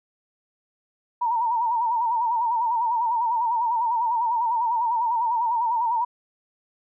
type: tone with vibrato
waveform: sine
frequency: 932.3 Hz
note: A#5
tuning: in tune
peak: -20 dBFS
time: 1.21-6.05 s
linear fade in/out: 10 ms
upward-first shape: sine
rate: 10 Hz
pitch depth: 88 cents each way
effects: none